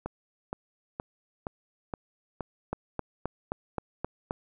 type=two click trains; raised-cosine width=1 ms; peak=-16 / -19 dBFS; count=7 / 6; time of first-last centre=2.73-4.309 / 0.06-2.407 s; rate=3.8 / 2.13 Hz; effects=none